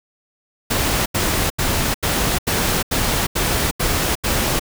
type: noise bursts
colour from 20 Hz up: pink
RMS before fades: -19 dBFS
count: 9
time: 0.7-4.596 s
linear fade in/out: 10 ms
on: 360 ms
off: 82 ms
effects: none